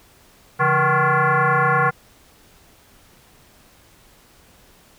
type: tone with frequency modulation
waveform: sine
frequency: 170 Hz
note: F3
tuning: 46 cents flat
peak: -14 dBFS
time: 0.59-1.91 s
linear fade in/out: 20 ms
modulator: 311 Hz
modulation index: 5
effects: pink hiss -52 dBFS RMS until 4.98 s